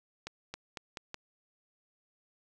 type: accelerating click train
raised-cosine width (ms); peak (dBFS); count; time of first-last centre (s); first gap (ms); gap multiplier
0.2; -22; 5; 0.27-1.144; 270; 0.86
effects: none